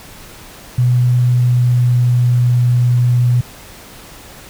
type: tone with pitch glide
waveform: sine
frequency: 123.6 to 122.46 Hz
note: B2 to B2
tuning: +2 to -14 cents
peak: -9 dBFS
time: 0.78-3.41 s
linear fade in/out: 5 ms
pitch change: -16 cents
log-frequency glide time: 0.98-2.26 s
effects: pink hiss -37 dBFS RMS until 4.49 s